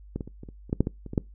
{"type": "clicks", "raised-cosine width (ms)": 3, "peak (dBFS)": [-17, -20, -27, -27, -29, -30, -12, -7, -14, -26, -21, -9], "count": 12, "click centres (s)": [0.16, 0.208, 0.276, 0.434, 0.488, 0.696, 0.729, 0.806, 0.871, 1.063, 1.134, 1.178], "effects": ["noise-tail reverb RT60 0.2 s tail -23 dB re dry", "added 50 Hz sine -45 dBFS peak until 1.34 s"]}